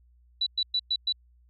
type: tone bursts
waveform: sine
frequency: 3951 Hz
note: B7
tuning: in tune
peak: -23 dBFS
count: 5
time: 0.41-1.125 s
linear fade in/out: 5 ms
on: 55 ms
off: 110 ms
effects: added 60 Hz sine -57 dBFS peak until 1.49 s